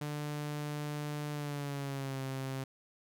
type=tone with pitch glide; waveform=sawtooth; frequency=148.2 to 133.57 Hz; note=D3 to C3; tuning=+16 to +36 cents; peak=-32 dBFS; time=0.01-2.64 s; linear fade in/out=5 ms; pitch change=-180 cents; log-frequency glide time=1.32-2.22 s; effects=none